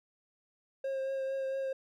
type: tone with vibrato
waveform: triangle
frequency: 536 Hz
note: C5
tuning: 42 cents sharp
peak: -30 dBFS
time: 0.84-1.73 s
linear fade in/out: 5 ms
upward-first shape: triangle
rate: 4.4 Hz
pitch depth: 19 cents each way
effects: none